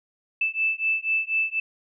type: beating tone pair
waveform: sine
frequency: 2634 / 2638.1 Hz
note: E7 / E7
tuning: -2 / +1 cents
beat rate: 4.1 Hz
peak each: -25 dBFS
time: 0.41-1.6 s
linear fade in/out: 5 ms
effects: none